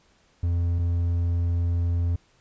triangle tone pair in turn, 86 / 86 Hz, F2 / F2, -26 / -26 cents, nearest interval unison, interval 0 cents, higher neither, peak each -19 dBFS, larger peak neither, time 0.43-0.79 / 0.79-2.16 s, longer second, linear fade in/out 5 ms, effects pink hiss -62 dBFS RMS until 2.4 s + resampled to 16000 Hz

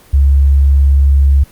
sine tone, 69.3 Hz, C#2, in tune, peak -5 dBFS, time 0.13-1.44 s, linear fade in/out 10 ms, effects pink hiss -43 dBFS RMS until 1.51 s + Opus 24 kbps

